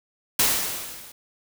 white noise with level ramp, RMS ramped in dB -18 to -45 dBFS, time 0.39-1.12 s, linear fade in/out 5 ms, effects none

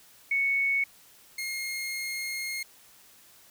sine / sawtooth tone pair in turn, 2216 / 2143 Hz, C#7 / C7, -1 / +41 cents, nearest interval minor second, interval 58 cents, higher first, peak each -23 / -28 dBFS, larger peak first, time 0.31-0.84 / 1.38-2.63 s, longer second, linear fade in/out 5 ms, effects white hiss -56 dBFS RMS until 3.5 s

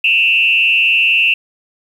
sine tone with frequency modulation, 2688 Hz, E7, 33 cents sharp, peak -9 dBFS, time 0.04-1.34 s, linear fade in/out 5 ms, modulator 169 Hz, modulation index 0.86, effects 7-bit

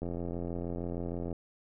click train, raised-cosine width 2 ms, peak -24 dBFS, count 114, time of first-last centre 0.02-1.328 s, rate 86.4 Hz, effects none

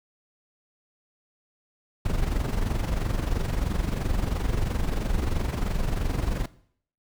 brown noise with amplitude modulation, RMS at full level -23 dBFS, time 2.05-6.46 s, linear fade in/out 5 ms, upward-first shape sine, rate 23 Hz, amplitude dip 65%, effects noise-tail reverb RT60 0.6 s tail -18 dB re dry

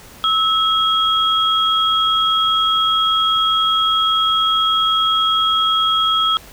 sine tone pair together, 1300 / 3285 Hz, E6 / G#7, -24 / -20 cents, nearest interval octave + major third, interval 1604 cents, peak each -16 dBFS, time 0.24-6.37 s, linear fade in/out 0 ms, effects pink hiss -41 dBFS RMS until 6.52 s

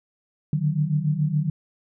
sine tone cluster, 145.7 / 152.8 / 187.4 Hz, D3 / D#3 / F#3, -13 / -31 / +22 cents, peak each -25 / -22 / -29 dBFS, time 0.53-1.5 s, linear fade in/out 2 ms, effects none

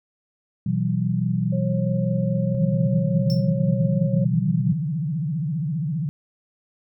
sine chord, B suspended fourth, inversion none, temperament equal with one note detuned, 123.47 / 164.81 / 189.54 Hz, B2 / E3 / F#3, 0 / 0 / +42 cents, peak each -24 / -24 / -24 dBFS, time 0.66-4.73 s, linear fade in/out 5 ms
sine tone with pitch glide, 541 to 546 Hz, C#5 to C#5, -42 to -26 cents, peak -29 dBFS, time 1.52-4.25 s, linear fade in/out 10 ms, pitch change +16 cents, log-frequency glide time 2-3.12 s
sine tone with vibrato, 155 Hz, D#3, 6 cents flat, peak -22 dBFS, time 2.55-6.09 s, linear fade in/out 0 ms, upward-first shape sine, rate 15 Hz, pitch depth 220 cents each way
square tone with exponential decay, 5380 Hz, E8, 34 cents sharp, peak -28 dBFS, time 3.3-3.5 s, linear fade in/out 0 ms, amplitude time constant 43 ms
effects none

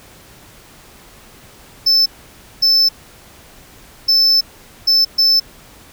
triangle tone bursts at uneven times, 5274 Hz, E8, in tune, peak -8 dBFS, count 5, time 1.86-2.06 / 2.62-2.89 / 4.08-4.41 / 4.87-5.05 / 5.18-5.4 s, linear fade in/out 10 ms, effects pink hiss -43 dBFS RMS until 5.92 s

